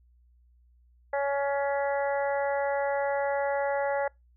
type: harmonic tone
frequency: 280.4 Hz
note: C#4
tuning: 20 cents sharp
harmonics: 2 / 3 / 4 / 5 / 6 / 7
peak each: -27 / -31 / -43 / -40 / -38 / -39 dBFS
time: 1.13-4.08 s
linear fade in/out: 5 ms
effects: noise-tail reverb RT60 0.2 s tail -26 dB re dry + added 60 Hz sine -58 dBFS peak until 4.36 s